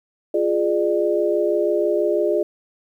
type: chord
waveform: sine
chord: D diminished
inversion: first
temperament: equal with one note detuned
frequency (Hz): 349.2 / 415.3 / 599.3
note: F4 / Ab4 / D5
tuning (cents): 0 / 0 / +35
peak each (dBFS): -21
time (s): 0.34-2.43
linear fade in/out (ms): 5
effects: 9-bit